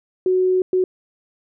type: tone bursts at uneven times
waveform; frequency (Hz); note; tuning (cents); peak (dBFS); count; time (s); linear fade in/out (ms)
sine; 370; F#4; 0; -14; 2; 0.26-0.62 / 0.73-0.84; 2
effects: none